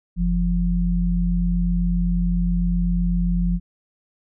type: tone pair together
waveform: sine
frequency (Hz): 46.21 / 174.61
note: F#1 / F3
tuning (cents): -1 / 0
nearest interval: octave + major seventh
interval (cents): 2301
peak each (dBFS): -20 / -20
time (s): 0.16-3.6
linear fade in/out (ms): 50
effects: none